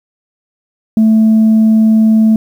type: tone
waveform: sine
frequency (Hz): 220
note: A3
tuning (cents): 0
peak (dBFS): -3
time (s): 0.97-2.36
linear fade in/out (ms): 2
effects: tanh soft clip ceiling -3 dBFS + 7-bit